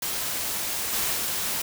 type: noise with level steps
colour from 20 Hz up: white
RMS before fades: -29 / -26 / -28 dBFS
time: 0.02-1.62 s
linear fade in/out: 5 ms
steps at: 0.92 / 1.13 s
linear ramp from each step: 20 ms
effects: none